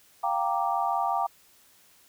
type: chord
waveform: sine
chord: G minor seventh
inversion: third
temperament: equal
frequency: 698.5 / 784 / 932.3 / 1174.7 Hz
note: F5 / G5 / Bb5 / D6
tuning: 0 / 0 / 0 / 0 cents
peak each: -30 / -28 / -30 / -31 dBFS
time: 0.23-1.27 s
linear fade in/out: 10 ms
effects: white hiss -59 dBFS RMS until 2.08 s